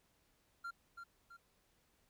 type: tone with echo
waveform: triangle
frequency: 1384 Hz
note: F6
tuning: 16 cents flat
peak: -40 dBFS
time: 0.64-0.71 s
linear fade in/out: 10 ms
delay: 330 ms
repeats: 2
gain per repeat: -6 dB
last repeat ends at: 1.37 s
effects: pink hiss -75 dBFS RMS until 2.09 s